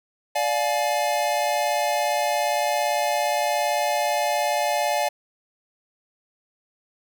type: chord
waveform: square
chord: D diminished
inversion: none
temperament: just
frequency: 587.3 / 704.8 / 845.8 Hz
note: D5 / F5 / Ab5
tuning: 0 / +16 / +31 cents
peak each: -26 dBFS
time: 0.35-5.09 s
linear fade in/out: 10 ms
effects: none